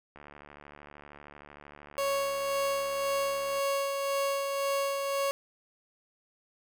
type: click train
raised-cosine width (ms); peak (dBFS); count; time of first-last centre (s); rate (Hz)
0.5; -33; 251; 0.16-3.585; 73
type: tone with tremolo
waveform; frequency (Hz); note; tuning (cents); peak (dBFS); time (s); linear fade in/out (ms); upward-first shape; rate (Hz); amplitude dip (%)
30% pulse; 554.4; C#5; 0; -24; 1.98-5.31; 0; sine; 1.9; 35
effects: none